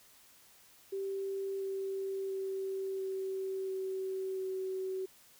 sine tone with pitch steps, 390 / 387.5 / 385.1 / 382.6 / 380.2 / 377.8 Hz, G4 / G4 / G4 / G4 / F#4 / F#4, -9 / -20 / -31 / -42 / +47 / +36 cents, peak -34 dBFS, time 0.92-5.06 s, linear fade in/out 10 ms, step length 690 ms, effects white hiss -61 dBFS RMS until 5.39 s

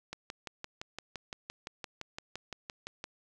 click train, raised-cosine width 0.2 ms, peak -22 dBFS, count 18, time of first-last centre 0.13-3.041 s, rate 5.84 Hz, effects none

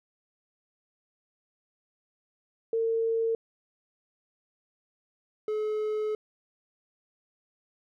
sine / triangle tone pair in turn, 453.7 / 428.2 Hz, A#4 / A4, -47 / -47 cents, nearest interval minor second, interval 100 cents, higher first, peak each -24 / -25 dBFS, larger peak first, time 2.73-3.35 / 5.48-6.15 s, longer second, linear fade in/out 2 ms, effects none

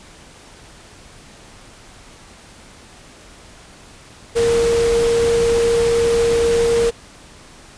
sine tone in noise, 466.2 Hz, A#4, in tune, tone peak -13 dBFS, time 4.35-6.91 s, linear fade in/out 20 ms, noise pink, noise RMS -25 dBFS, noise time 4.35-6.91 s, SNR +9 dB, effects pink hiss -43 dBFS RMS until 7.77 s + resampled to 22050 Hz

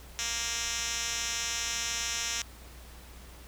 5% pulse tone with band-pass filter, 233.1 Hz, A#3, in tune, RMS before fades -33 dBFS, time 0.19-2.42 s, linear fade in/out 0 ms, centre 5200 Hz, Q 3.4, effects added 60 Hz sine -48 dBFS peak until 3.47 s + pink hiss -52 dBFS RMS until 3.47 s

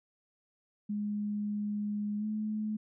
sine tone with pitch glide, 207.7 to 214.2 Hz, G#3 to A3, 0 to -46 cents, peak -31 dBFS, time 0.89-2.77 s, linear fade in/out 10 ms, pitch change +54 cents, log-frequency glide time 2.18-2.25 s, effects none

